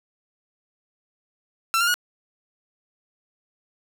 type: tone with pitch steps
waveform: sawtooth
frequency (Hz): 1345 / 1395.7 / 1448.2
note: E6 / F6 / F#6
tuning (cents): +34 / -2 / -38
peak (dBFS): -15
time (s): 1.74-1.941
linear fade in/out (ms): 0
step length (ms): 67
effects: none